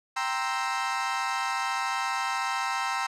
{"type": "chord", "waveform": "30% pulse", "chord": "C dominant seventh", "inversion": "second", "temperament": "equal", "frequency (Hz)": [784, 932.3, 1046.5, 1318.5], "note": ["G5", "Bb5", "C6", "E6"], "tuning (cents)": [0, 0, 0, 0], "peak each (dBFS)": -30, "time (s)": [0.16, 3.07], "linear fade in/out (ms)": 10, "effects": ["low-pass 7000 Hz 12 dB/octave"]}